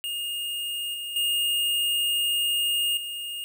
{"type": "tone with level steps", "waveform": "square", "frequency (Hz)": 2838, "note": "F7", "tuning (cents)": 27, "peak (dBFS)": [-29, -32, -23, -32], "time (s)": [0.04, 3.44], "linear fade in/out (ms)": 0, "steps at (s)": [0.94, 1.16, 2.97], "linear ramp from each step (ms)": 2, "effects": ["9-bit"]}